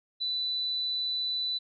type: tone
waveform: sine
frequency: 3983 Hz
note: B7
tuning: 14 cents sharp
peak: -28 dBFS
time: 0.2-1.59 s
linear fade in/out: 20 ms
effects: none